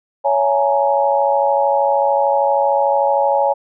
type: chord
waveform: sine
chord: A# half-diminished seventh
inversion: first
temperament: just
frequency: 559.4 / 671.3 / 839.1 / 932.3 Hz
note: C#5 / E5 / G#5 / A#5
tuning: +16 / +31 / +18 / 0 cents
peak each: -16 / -22 / -16 / -22 dBFS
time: 0.24-3.54 s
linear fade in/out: 20 ms
effects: none